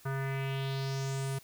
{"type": "tone with low-pass filter sweep", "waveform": "square", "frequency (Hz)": 135.5, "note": "C#3", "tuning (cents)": -39, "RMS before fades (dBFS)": -34, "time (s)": [0.05, 1.39], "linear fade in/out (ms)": 10, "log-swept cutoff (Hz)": [1400, 11000], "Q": 2.9, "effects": ["white hiss -58 dBFS RMS until 1.43 s"]}